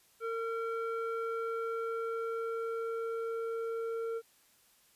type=tone with low-pass filter sweep; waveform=square; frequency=456.1 Hz; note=A#4; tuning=38 cents flat; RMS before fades=-36 dBFS; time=0.2-4.22 s; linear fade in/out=50 ms; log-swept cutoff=1600 to 970 Hz; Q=2.2; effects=white hiss -66 dBFS RMS until 4.95 s + resampled to 32000 Hz